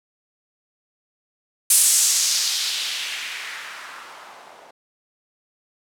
violet noise with low-pass filter sweep, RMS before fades -23 dBFS, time 1.7-4.71 s, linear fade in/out 5 ms, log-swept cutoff 9700 to 650 Hz, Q 1.7, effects none

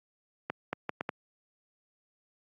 accelerating click train, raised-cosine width 0.5 ms, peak -16 dBFS, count 5, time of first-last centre 0.5-1.092 s, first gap 230 ms, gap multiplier 0.71, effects high-pass 150 Hz 12 dB/octave + AAC 48 kbps

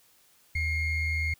triangle ring-modulated tone, 1108.7 Hz, C#6, in tune, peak -21 dBFS, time 0.55-1.34 s, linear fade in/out 5 ms, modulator 1030 Hz, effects white hiss -62 dBFS RMS until 1.39 s

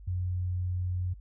sine tone, 90.5 Hz, F#2, 38 cents flat, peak -28 dBFS, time 0.07-1.14 s, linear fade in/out 10 ms, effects added 50 Hz sine -45 dBFS peak until 1.2 s

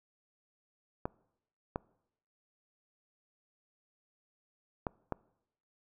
clicks, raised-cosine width 1 ms, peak -19 dBFS, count 4, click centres 1.055 / 1.759 / 4.868 / 5.123 s, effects noise-tail reverb RT60 0.8 s tail -24 dB re dry

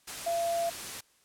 sine tone in noise, 680 Hz, F5, 46 cents flat, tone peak -27 dBFS, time 0.26-0.7 s, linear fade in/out 10 ms, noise white, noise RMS -39 dBFS, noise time 0.07-1.01 s, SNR +9 dB, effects white hiss -66 dBFS RMS until 1.24 s + low-pass 11000 Hz 12 dB/octave

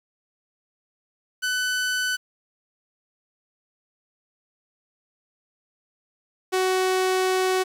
sawtooth tone pair in turn, 1500 / 373.4 Hz, F#6 / F#4, +23 / +16 cents, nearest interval 2 octaves, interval 2407 cents, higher first, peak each -19 / -16 dBFS, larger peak second, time 1.42-2.17 / 6.52-7.64 s, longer second, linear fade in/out 20 ms, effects low-pass 12000 Hz 12 dB/octave + 8-bit

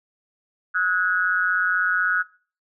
sine tone with amplitude modulation, 1463 Hz, F#6, 20 cents flat, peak -15 dBFS, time 0.74-2.23 s, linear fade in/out 20 ms, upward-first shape sine, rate 184 Hz, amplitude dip 90%, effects noise-tail reverb RT60 0.4 s tail -20 dB re dry

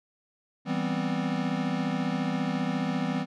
square chord, C major seventh, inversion first, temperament equal, 164.81 / 196 / 246.9 / 261.6 Hz, E3 / G3 / B3 / C4, 0 / 0 / 0 / 0 cents, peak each -33 dBFS, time 0.65-3.26 s, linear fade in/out 50 ms, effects low-pass 4000 Hz 12 dB/octave

